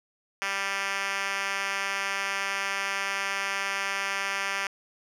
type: tone with band-pass filter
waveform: 5% pulse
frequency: 196.6 Hz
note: G3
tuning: 5 cents sharp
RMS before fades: -30 dBFS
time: 0.42-4.67 s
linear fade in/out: 0 ms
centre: 2700 Hz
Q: 0.77
effects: none